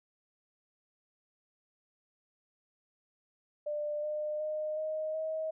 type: tone with pitch steps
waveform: sine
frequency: 595 / 604.4 / 613.9 / 623.5 / 633.3 Hz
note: D5 / D5 / D#5 / D#5 / D#5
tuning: +22 / +50 / -23 / +3 / +30 cents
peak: -32 dBFS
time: 3.66-5.51 s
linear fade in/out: 10 ms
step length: 370 ms
effects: none